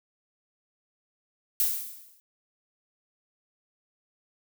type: noise with exponential decay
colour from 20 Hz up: violet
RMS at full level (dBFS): -22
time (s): 1.6-2.2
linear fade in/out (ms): 0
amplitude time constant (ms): 130
effects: none